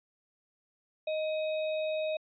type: tone with sample-and-hold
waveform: sine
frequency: 623 Hz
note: D#5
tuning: 2 cents sharp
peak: -29 dBFS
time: 1.07-2.17 s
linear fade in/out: 5 ms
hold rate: 3150 Hz
effects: resampled to 11025 Hz